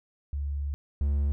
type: tone pair in turn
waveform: sine / triangle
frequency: 71.2 / 71.2 Hz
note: C#2 / C#2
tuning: +47 / +47 cents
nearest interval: unison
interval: 0 cents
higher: neither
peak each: -28 / -21 dBFS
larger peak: second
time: 0.33-0.74 / 1.01-1.32 s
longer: first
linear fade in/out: 0 ms
effects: none